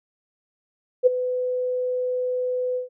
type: tone with ADSR envelope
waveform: sine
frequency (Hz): 502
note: B4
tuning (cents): +28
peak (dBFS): -9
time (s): 1.03-2.89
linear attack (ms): 35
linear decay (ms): 16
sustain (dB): -13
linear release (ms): 130
effects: none